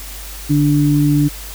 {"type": "tone pair together", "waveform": "sine", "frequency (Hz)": [146.55, 293.1], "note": ["D3", "D4"], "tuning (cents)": [-3, -3], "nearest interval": "octave", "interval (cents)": 1200, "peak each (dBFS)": -13, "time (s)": [0.49, 1.29], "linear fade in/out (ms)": 20, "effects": ["added 50 Hz sine -31 dBFS peak until 1.54 s", "white hiss -33 dBFS RMS until 1.54 s"]}